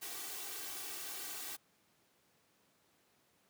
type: noise with comb filter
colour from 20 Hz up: white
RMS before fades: -44 dBFS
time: 0.01-1.57 s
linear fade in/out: 20 ms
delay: 2.6 ms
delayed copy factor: +0.85
effects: pink hiss -72 dBFS RMS until 3.49 s + high-pass 150 Hz 12 dB/octave